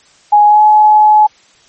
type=tone with pitch glide; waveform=sine; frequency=833 to 850.5 Hz; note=G#5 to G#5; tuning=+5 to +41 cents; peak=-3 dBFS; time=0.32-1.27 s; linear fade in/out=10 ms; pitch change=+36 cents; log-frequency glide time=0.46-0.62 s; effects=white hiss -47 dBFS RMS until 1.68 s + MP3 32 kbps